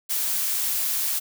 blue noise, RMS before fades -25 dBFS, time 0.09-1.2 s, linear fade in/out 20 ms, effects none

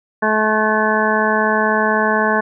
harmonic tone, 216 Hz, A3, 32 cents flat, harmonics 1 / 2 / 3 / 4 / 5 / 7 / 8, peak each -21 / -21 / -21 / -21 / -21 / -21 / -21 dBFS, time 0.22-2.41 s, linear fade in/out 10 ms, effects none

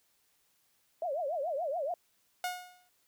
sine tone with vibrato, 622.3 Hz, D#5, in tune, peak -31 dBFS, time 1.02-1.94 s, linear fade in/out 2 ms, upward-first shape triangle, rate 7 Hz, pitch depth 300 cents each way
sawtooth tone with exponential decay, 723 Hz, F#5, 40 cents flat, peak -27 dBFS, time 2.44-2.89 s, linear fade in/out 2 ms, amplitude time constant 96 ms
effects white hiss -72 dBFS RMS until 3.07 s

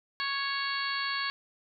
harmonic tone, 554.4 Hz, C#5, in tune, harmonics 2 / 3 / 4 / 5 / 6 / 7 / 8, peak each -35 / -34 / -38 / -41 / -41 / -42 / -36 dBFS, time 0.2-1.3 s, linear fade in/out 0 ms, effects none

